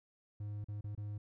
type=tone with dropouts; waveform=triangle; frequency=103.83 Hz; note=G#2; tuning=in tune; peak=-37 dBFS; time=0.4-1.18 s; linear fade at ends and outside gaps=5 ms; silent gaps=0.644-0.684 / 0.81-0.841 / 0.951-0.976 s; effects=none